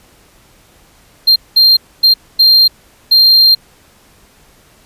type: tone bursts at uneven times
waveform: triangle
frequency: 4186 Hz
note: C8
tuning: in tune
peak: -3 dBFS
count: 5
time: 1.27-1.36 / 1.56-1.77 / 2.03-2.14 / 2.39-2.68 / 3.11-3.55 s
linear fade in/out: 10 ms
effects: pink hiss -47 dBFS RMS until 4.85 s + resampled to 32000 Hz